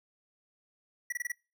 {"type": "tone bursts", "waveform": "square", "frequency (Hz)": 1938, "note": "B6", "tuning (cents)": -33, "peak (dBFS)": -32, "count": 5, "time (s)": [1.1, 1.32], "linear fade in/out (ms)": 5, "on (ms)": 24, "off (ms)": 25, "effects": ["noise-tail reverb RT60 0.3 s tail -25 dB re dry"]}